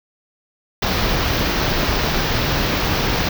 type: band-stop noise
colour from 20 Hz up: pink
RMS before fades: -19 dBFS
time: 0.82-3.29 s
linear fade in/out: 5 ms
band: 5800 to 15000 Hz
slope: 48 dB/octave
effects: none